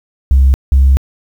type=tone pair in turn; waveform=sine; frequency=66.9 / 67.24 Hz; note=C2 / C2; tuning=+39 / +48 cents; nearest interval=unison; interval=9 cents; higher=second; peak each=-3 dBFS; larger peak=neither; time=0.31-0.54 / 0.72-0.97 s; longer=second; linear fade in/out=0 ms; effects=tanh soft clip ceiling -2 dBFS + 7-bit